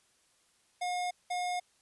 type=tone bursts at uneven times; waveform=square; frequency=718 Hz; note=F5; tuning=48 cents sharp; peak=-32 dBFS; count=2; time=0.81-1.11 / 1.3-1.6 s; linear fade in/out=10 ms; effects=white hiss -69 dBFS RMS until 1.81 s + resampled to 24000 Hz